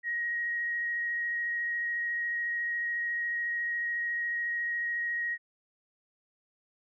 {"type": "tone with vibrato", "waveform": "sine", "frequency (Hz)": 1888, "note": "A#6", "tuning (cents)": 22, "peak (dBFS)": -29, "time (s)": [0.03, 5.38], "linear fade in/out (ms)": 50, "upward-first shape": "triangle", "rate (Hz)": 14, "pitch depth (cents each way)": 11, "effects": []}